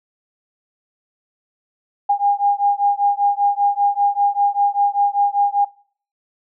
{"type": "beating tone pair", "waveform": "sine", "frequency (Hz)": [808, 813.1], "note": ["G#5", "G#5"], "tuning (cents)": [-48, -37], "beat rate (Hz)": 5.1, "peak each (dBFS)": -17, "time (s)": [2.09, 5.65], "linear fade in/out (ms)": 10, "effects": ["noise-tail reverb RT60 0.5 s tail -23 dB re dry"]}